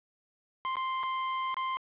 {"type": "tone with dropouts", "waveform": "40% pulse", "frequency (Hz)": 1046.5, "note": "C6", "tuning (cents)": 0, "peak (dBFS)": -29, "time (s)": [0.65, 1.77], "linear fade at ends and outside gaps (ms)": 0, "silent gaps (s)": [[0.756, 0.768], [1.031, 1.035], [1.543, 1.568]], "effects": ["resampled to 8000 Hz", "10-bit"]}